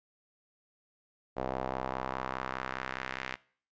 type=tone with band-pass filter sweep; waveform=sawtooth; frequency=64.9 Hz; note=C2; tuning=13 cents flat; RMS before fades=-37 dBFS; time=1.36-3.36 s; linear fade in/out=20 ms; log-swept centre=640 to 2100 Hz; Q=1.6; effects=noise-tail reverb RT60 0.5 s tail -22 dB re dry + resampled to 16000 Hz